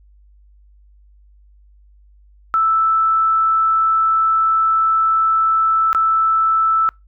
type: tone with dropouts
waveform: sine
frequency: 1318.5 Hz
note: E6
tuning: in tune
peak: -12 dBFS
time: 2.54-6.89 s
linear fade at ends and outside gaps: 0 ms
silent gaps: 5.93-5.948 s
effects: noise-tail reverb RT60 0.2 s tail -26 dB re dry + added 50 Hz sine -46 dBFS peak until 7.07 s